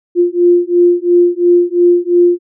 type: beating tone pair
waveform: sine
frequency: 349.2 / 352.1 Hz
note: F4 / F4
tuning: 0 / +14 cents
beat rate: 2.9 Hz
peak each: -10 dBFS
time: 0.15-2.39 s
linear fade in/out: 50 ms
effects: none